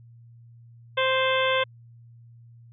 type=harmonic tone with a mistuned harmonic; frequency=523.3 Hz; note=C5; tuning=in tune; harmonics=1 / 2 / 3 / 4 / 5 / 6 / 7; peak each=-24 / -27 / -29 / -30 / -31 / -32 / -32 dBFS; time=0.97-1.64 s; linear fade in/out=10 ms; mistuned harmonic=7; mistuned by=-87 cents; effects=added 117 Hz sine -47 dBFS peak until 2.72 s